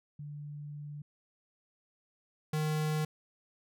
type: tone pair in turn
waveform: sine / square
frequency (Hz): 146.83 / 153.99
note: D3 / D#3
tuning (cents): 0 / -18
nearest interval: minor second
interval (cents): 82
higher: second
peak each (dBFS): -40 / -30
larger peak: second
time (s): 0.19-1.02 / 2.53-3.05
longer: first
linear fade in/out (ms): 5
effects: none